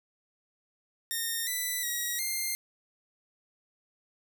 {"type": "tone with pitch steps", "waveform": "5% pulse", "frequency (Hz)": [1836, 1988, 1907, 2106], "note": ["A#6", "B6", "A#6", "C7"], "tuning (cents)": [-27, 11, 39, 11], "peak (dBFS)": -20, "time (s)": [1.11, 2.55], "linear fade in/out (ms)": 0, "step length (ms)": 360, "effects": []}